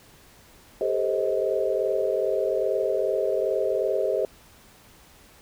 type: tone cluster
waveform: sine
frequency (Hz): 396.1 / 438.6 / 506 / 527 / 630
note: G4 / A4 / B4 / C5 / D#5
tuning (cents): +18 / -6 / +42 / +12 / +21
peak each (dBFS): -27 / -29 / -36 / -27 / -27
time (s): 0.81-4.25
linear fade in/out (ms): 2
effects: pink hiss -53 dBFS RMS until 5.41 s